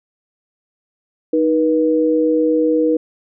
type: tone pair together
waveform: sine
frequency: 312.1 / 483.8 Hz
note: D#4 / B4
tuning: +5 / -36 cents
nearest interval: minor sixth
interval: 759 cents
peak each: -15 dBFS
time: 1.33-2.97 s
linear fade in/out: 5 ms
effects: none